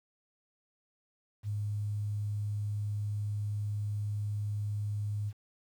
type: tone with quantisation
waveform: sine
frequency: 103.83 Hz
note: G#2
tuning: in tune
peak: -31 dBFS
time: 1.43-5.33 s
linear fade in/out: 50 ms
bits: 10
effects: none